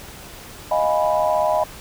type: chord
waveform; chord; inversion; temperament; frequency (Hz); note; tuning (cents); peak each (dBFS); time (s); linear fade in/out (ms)
sine; F half-diminished seventh; third; equal; 622.3 / 698.5 / 830.6 / 987.8; Eb5 / F5 / Ab5 / Cb6; 0 / 0 / 0 / 0; -19 / -23 / -24 / -23; 0.71-1.64; 5
effects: pink hiss -39 dBFS RMS until 1.8 s